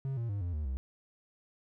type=tone with pitch steps; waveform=triangle; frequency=134.9 / 116.76 / 101.06 / 87.47 / 75.71 / 65.53 Hz; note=C#3 / A#2 / G#2 / F2 / D#2 / C2; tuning=-47 / +3 / -47 / +3 / -47 / +3 cents; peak=-30 dBFS; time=0.05-0.77 s; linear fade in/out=0 ms; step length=120 ms; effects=none